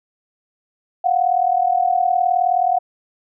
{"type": "tone pair together", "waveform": "sine", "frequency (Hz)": [705.8, 745], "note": ["F5", "F#5"], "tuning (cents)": [18, 12], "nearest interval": "minor second", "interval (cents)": 94, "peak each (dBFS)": -17, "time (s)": [1.04, 2.79], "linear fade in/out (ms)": 10, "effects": []}